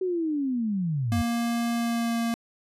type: linear sweep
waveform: sine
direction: down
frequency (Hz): 379.4 to 82.41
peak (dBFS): -24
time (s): 0.01-1.22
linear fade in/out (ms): 5
type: tone with pitch glide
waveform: square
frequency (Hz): 234.6 to 231.8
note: A#3 to A#3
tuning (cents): +11 to -10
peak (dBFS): -25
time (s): 1.12-2.34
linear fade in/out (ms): 0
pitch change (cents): -21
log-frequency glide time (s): 1.73-2.19
effects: resampled to 32000 Hz